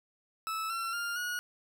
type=tone with pitch steps; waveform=40% pulse; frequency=1308 / 1354.1 / 1401.9 / 1451.3 Hz; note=E6 / E6 / F6 / F#6; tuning=-14 / +46 / +6 / -34 cents; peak=-32 dBFS; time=0.47-1.39 s; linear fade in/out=0 ms; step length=230 ms; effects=none